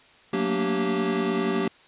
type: tone cluster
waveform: square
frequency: 183.2 / 225.5 / 235.9 / 289.4 / 388.3 Hz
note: F#3 / A3 / A#3 / D4 / G4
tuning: -17 / +43 / +21 / -25 / -16 cents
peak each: -31 / -32 / -31 / -32 / -27 dBFS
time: 0.33-1.68 s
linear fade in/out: 5 ms
effects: white hiss -54 dBFS RMS until 1.87 s + resampled to 8000 Hz